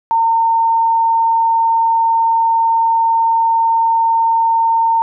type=tone; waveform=sine; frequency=911 Hz; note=A#5; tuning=40 cents flat; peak=-10 dBFS; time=0.11-5.02 s; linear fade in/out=0 ms; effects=none